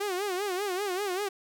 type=tone with vibrato; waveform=sawtooth; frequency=385.6 Hz; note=G4; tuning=28 cents flat; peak=-25 dBFS; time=0-1.29 s; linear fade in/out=10 ms; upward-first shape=sine; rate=5.1 Hz; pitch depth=140 cents each way; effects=none